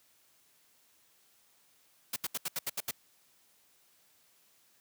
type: noise bursts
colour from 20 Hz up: white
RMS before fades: -34 dBFS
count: 8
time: 2.13-2.911 s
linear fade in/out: 5 ms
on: 32 ms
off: 75 ms
effects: white hiss -67 dBFS RMS until 4.8 s + high-pass 80 Hz 12 dB/octave